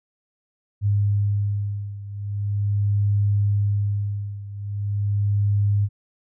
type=beating tone pair; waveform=sine; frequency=101.8 / 102.21 Hz; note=G#2 / G#2; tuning=-34 / -27 cents; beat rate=0.41 Hz; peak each=-21 / -24 dBFS; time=0.81-5.89 s; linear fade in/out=50 ms; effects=none